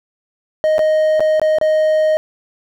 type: tone with dropouts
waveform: triangle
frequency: 622.3 Hz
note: D#5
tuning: in tune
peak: -9 dBFS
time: 0.64-2.17 s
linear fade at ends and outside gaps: 0 ms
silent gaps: 0.782-0.792 / 1.196-1.205 / 1.397-1.416 / 1.585-1.613 s
effects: none